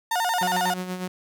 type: tone with vibrato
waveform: 35% pulse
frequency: 810 Hz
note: G#5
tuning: 43 cents flat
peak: -20 dBFS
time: 0.11-0.74 s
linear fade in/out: 5 ms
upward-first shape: square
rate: 11 Hz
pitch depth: 200 cents each way
type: tone with tremolo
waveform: sawtooth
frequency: 182.9 Hz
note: F#3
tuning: 20 cents flat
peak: -23 dBFS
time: 0.41-1.08 s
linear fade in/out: 5 ms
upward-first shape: sine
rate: 8.3 Hz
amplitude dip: 55%
effects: none